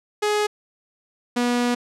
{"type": "tone pair in turn", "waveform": "sawtooth", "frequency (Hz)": [419.1, 242.8], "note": ["G#4", "B3"], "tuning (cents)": [16, -29], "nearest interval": "major sixth", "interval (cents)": 945, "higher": "first", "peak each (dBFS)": -15, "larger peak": "neither", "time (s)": [[0.22, 0.47], [1.36, 1.75]], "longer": "second", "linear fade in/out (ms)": 10, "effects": ["low-pass 9000 Hz 12 dB/octave"]}